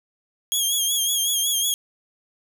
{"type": "tone with vibrato", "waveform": "15% pulse", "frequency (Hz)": 3276, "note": "G#7", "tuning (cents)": -24, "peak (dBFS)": -13, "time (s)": [0.52, 1.74], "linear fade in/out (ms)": 0, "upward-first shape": "sine", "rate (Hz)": 5.4, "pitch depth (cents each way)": 56, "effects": []}